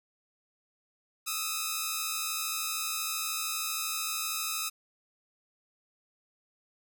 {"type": "tone pair together", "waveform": "5% pulse", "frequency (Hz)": [1244.5, 1317.4], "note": ["D#6", "E6"], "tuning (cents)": [0, -1], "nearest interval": "minor second", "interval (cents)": 99, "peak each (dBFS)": -22, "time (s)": [1.26, 4.7], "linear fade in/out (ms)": 20, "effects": []}